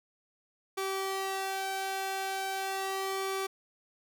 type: tone with flanger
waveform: sawtooth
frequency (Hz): 386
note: G4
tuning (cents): -27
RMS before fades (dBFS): -34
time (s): 0.77-3.47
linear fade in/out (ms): 10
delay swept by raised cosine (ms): 0.87 to 1.4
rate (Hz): 0.38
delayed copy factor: +0.65
effects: none